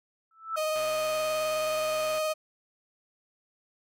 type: tone with exponential growth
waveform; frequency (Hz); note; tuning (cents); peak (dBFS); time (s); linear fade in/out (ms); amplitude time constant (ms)
sine; 1318.5; E6; 0; -25; 0.31-0.56; 2; 53
type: tone with vibrato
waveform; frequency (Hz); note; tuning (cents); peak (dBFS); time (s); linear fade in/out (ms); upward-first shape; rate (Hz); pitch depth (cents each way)
35% pulse; 622.3; D#5; 0; -25; 0.56-2.34; 20; sine; 19; 14
type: click train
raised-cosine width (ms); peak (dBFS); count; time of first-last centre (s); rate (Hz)
0.3; -27; 186; 0.76-2.183; 130
effects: none